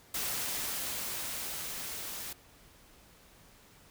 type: noise with level ramp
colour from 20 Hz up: white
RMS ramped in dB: -34 to -41 dBFS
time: 0.14-2.33 s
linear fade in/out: 5 ms
effects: pink hiss -59 dBFS RMS until 3.9 s